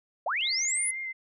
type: linear sweep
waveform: sine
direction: up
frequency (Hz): 539 to 10510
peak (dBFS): -26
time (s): 0.26-0.91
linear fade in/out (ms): 5
type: tone with vibrato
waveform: sine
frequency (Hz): 2093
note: C7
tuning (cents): 0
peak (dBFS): -32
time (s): 0.41-1.13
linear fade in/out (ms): 20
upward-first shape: sine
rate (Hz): 5.5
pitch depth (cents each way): 24
type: click train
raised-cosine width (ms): 0.2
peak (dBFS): -35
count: 7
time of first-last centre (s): 0.41-0.771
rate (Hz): 16.6
effects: none